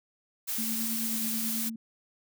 blue noise, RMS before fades -32 dBFS, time 0.47-1.7 s, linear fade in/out 20 ms
sine tone with tremolo, 225.3 Hz, A3, 41 cents sharp, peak -32 dBFS, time 0.58-1.76 s, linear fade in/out 5 ms, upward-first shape sine, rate 9.3 Hz, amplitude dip 40%
effects none

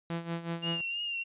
sawtooth tone with tremolo, 168.2 Hz, E3, 35 cents sharp, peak -27 dBFS, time 0.1-0.81 s, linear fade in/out 0 ms, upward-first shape sine, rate 5.4 Hz, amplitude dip 75%
sine tone with vibrato, 2794 Hz, F7, in tune, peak -32 dBFS, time 0.62-1.24 s, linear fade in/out 20 ms, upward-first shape triangle, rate 3.1 Hz, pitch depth 51 cents each way
violet noise with exponential decay, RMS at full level -41 dBFS, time 0.9-1.13 s, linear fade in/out 5 ms, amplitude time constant 50 ms
effects resampled to 8000 Hz

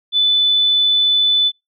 sine tone, 3497 Hz, A7, 11 cents flat, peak -11 dBFS, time 0.12-1.52 s, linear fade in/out 50 ms, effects noise-tail reverb RT60 0.2 s tail -25 dB re dry

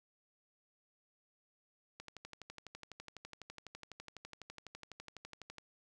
click train, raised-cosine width 0.2 ms, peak -30 dBFS, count 44, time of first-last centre 2-5.583 s, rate 12 Hz, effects none

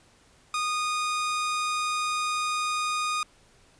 sawtooth tone, 1232 Hz, D#6, 17 cents flat, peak -22 dBFS, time 0.54-3.23 s, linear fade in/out 2 ms, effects pink hiss -59 dBFS RMS until 3.79 s + resampled to 22050 Hz

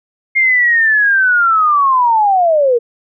sine linear sweep, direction down, 2135 to 455.6 Hz, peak -8 dBFS, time 0.35-2.79 s, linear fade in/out 20 ms, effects none

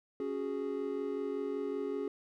triangle chord, C# suspended fourth, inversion none, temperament equal, 277.2 / 370 / 415.3 Hz, C#4 / F#4 / G#4, 0 / 0 / 0 cents, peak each -37 / -38 / -34 dBFS, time 0.2-2.08 s, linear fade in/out 2 ms, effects none

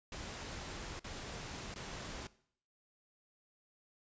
pink noise with dropouts, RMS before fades -45 dBFS, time 0.12-2.27 s, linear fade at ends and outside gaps 2 ms, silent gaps 0.994-1.043 / 1.741-1.759 s, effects noise-tail reverb RT60 0.6 s tail -19 dB re dry + resampled to 16000 Hz

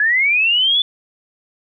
sine linear sweep, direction up, 1661.2 to 3492 Hz, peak -12 dBFS, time 0-0.82 s, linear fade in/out 2 ms, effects none

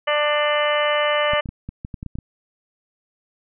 harmonic tone, 296.6 Hz, D4, 17 cents sharp, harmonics 2 / 3 / 4 / 5 / 6 / 7 / 8 / 9 / 10, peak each -20 / -30 / -24 / -34 / -26 / -27 / -33 / -37 / -27 dBFS, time 0.07-1.41 s, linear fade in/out 10 ms
clicks, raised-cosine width 5 ms, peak -18 dBFS, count 10, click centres 1.335 / 1.458 / 1.49 / 1.69 / 1.849 / 1.942 / 2.029 / 2.063 / 2.155 / 2.187 s
effects none

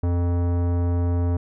sine tone with tanh clipping, 87.2 Hz, F2, 2 cents flat, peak -21 dBFS, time 0.03-1.37 s, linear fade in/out 5 ms, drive 18 dB, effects none

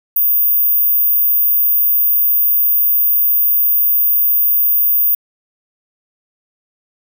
sine tone, 14917 Hz, A#9, in tune, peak -8 dBFS, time 0.16-5.15 s, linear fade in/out 5 ms, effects tanh soft clip ceiling -8 dBFS

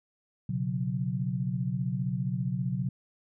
sine chord, B suspended second, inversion none, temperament equal with one note detuned, 123.47 / 138.59 / 182.34 Hz, B2 / C#3 / F#3, 0 / 0 / -25 cents, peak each -32 dBFS, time 0.49-2.89 s, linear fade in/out 5 ms, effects none

